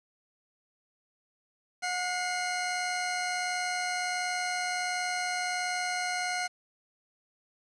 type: tone pair together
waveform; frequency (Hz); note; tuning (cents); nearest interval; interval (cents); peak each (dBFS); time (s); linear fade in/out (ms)
20% pulse; 724.8 / 2093; F#5 / C7; -36 / 0; octave + tritone; 1836; -26 / -30; 1.82-6.48; 20
effects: resampled to 22050 Hz + 9-bit